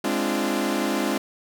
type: chord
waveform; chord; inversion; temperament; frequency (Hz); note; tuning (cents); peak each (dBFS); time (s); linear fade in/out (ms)
sawtooth; D half-diminished seventh; second; equal with one note detuned; 207.7 / 261.6 / 293.7 / 343.6; Ab3 / C4 / D4 / F4; 0 / 0 / 0 / -28; -24; 0.04-1.18; 5
effects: none